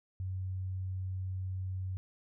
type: tone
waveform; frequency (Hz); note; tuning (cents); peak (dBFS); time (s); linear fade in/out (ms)
sine; 93.6; F#2; +20; -34; 0.2-1.97; 0
effects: none